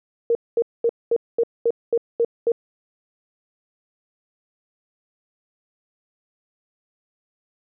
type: tone bursts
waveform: sine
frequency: 466.3 Hz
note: A#4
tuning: 1 cent sharp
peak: -15 dBFS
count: 9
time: 0.3-2.519 s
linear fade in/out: 2 ms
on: 51 ms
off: 220 ms
effects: none